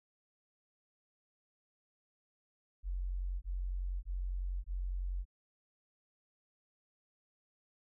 sine tone bursts, 45.39 Hz, F#1, 32 cents flat, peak -34 dBFS, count 4, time 2.83-5.253 s, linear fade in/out 50 ms, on 590 ms, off 21 ms, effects none

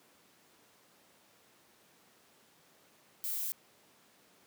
violet noise, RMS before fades -36 dBFS, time 3.24-3.52 s, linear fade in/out 0 ms, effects pink hiss -64 dBFS RMS until 4.46 s + high-pass 200 Hz 12 dB/octave

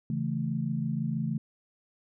sine chord, A major, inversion first, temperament equal, 138.59 / 164.81 / 220 Hz, C#3 / E3 / A3, 0 / 0 / 0 cents, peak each -32 dBFS, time 0.1-1.38 s, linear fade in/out 2 ms, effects none

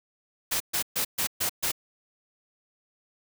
white noise bursts, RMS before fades -27 dBFS, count 6, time 0.51-1.718 s, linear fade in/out 10 ms, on 93 ms, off 130 ms, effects none

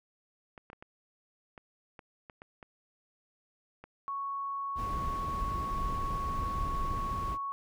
clicks, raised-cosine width 0.5 ms, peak -32 dBFS, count 10, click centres 0.578 / 0.701 / 0.731 / 0.825 / 1.578 / 1.992 / 2.298 / 2.419 / 2.628 / 3.84 s
sine tone, 1108.7 Hz, C#6, in tune, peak -33 dBFS, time 4.08-7.52 s, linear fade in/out 0 ms
brown noise, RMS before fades -36 dBFS, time 4.75-7.38 s, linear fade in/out 50 ms
effects none

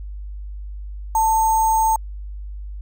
sine tone with sample-and-hold, 886 Hz, A5, 12 cents sharp, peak -14 dBFS, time 1.15-1.96 s, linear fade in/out 2 ms, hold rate 7350 Hz, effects added 50 Hz sine -29 dBFS peak until 2.81 s

